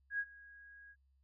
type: tone with ADSR envelope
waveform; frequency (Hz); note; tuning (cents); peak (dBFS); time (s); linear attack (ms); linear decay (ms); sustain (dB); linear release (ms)
sine; 1647; G#6; -15; -32; 0.1-0.96; 92; 54; -22; 55
effects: added 67 Hz sine -69 dBFS peak until 1.23 s